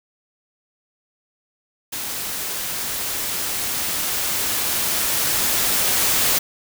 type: noise with level ramp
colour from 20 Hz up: white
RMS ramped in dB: -28 to -18 dBFS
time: 1.92-6.39 s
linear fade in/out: 10 ms
effects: none